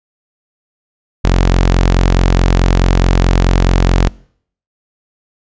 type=tone; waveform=sawtooth; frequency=44.67 Hz; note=F1; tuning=40 cents sharp; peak=-4 dBFS; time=1.24-4.09 s; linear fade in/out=10 ms; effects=noise-tail reverb RT60 0.6 s tail -24 dB re dry + resampled to 16000 Hz